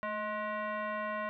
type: tone with frequency modulation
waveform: sine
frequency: 216.6 Hz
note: A3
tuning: 27 cents flat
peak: -33 dBFS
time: 0.03-1.29 s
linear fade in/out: 0 ms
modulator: 846 Hz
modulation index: 1.9
effects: none